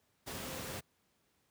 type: tone in noise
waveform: sine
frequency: 524 Hz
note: C5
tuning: 2 cents sharp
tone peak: -51 dBFS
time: 0.43-0.78 s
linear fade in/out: 20 ms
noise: pink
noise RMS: -42 dBFS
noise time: 0.26-0.81 s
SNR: -12 dB
effects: pink hiss -75 dBFS RMS until 1.5 s + high-pass 80 Hz 12 dB/octave